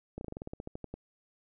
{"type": "slowing click train", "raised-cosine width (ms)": 2, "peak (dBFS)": -26, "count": 14, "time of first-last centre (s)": [0.18, 0.94], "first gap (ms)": 31, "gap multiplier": 1.1, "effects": []}